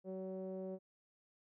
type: tone with low-pass filter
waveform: sawtooth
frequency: 188.5 Hz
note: F#3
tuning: 32 cents sharp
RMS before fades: -44 dBFS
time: 0.04-0.79 s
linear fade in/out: 50 ms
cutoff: 500 Hz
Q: 8.6
effects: none